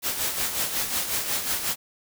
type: noise with tremolo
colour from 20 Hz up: white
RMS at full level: -25 dBFS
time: 0.02-1.76 s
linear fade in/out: 50 ms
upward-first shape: sine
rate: 5.5 Hz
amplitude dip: 55%
effects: none